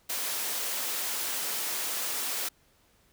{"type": "high-pass noise", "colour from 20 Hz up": "white", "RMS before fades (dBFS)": -32, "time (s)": [0.09, 2.49], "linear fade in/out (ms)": 10, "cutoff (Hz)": 310, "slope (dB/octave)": 12, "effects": ["pink hiss -65 dBFS RMS until 3.12 s"]}